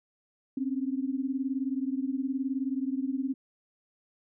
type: beating tone pair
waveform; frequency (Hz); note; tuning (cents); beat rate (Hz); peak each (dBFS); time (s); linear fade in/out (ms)
sine; 260 / 279; C4 / C#4; -11 / +11; 19; -30 / -32; 0.57-3.34; 5
effects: none